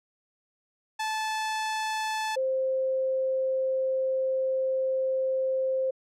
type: tone pair in turn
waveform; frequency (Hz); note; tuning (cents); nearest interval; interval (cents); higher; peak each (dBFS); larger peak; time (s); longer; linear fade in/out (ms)
sawtooth / sine; 871 / 525; A5 / C5; -18 / +6; major sixth; 876; first; -24; neither; 0.99-2.36 / 2.36-5.91; second; 10
effects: low-pass 8000 Hz 12 dB/octave